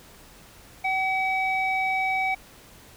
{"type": "tone with low-pass filter", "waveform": "square", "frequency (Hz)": 760, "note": "F#5", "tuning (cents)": 46, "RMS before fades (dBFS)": -25, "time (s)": [0.84, 2.35], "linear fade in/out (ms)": 10, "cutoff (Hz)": 2400, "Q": 3.4, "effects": ["pink hiss -50 dBFS RMS until 2.96 s"]}